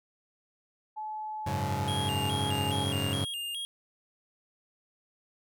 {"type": "tone with pitch glide", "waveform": "sine", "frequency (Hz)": [860, 844.7], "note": ["A5", "G#5"], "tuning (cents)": [-40, 29], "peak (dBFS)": -34, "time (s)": [0.96, 2.85], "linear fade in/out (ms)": 20, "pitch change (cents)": -31, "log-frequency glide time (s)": [1.4, 2.63]}
{"type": "chord", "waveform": "sawtooth", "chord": "F# suspended second", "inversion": "none", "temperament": "equal", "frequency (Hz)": [92.5, 103.83, 138.59], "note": ["F#2", "G#2", "C#3"], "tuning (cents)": [0, 0, 0], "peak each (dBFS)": -30, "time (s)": [1.46, 3.25], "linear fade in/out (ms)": 10}
{"type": "tone with vibrato", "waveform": "square", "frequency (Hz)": 3034, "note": "F#7", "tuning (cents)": 43, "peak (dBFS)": -34, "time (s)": [1.88, 3.65], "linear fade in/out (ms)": 0, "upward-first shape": "square", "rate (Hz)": 2.4, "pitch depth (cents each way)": 130}
{"effects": []}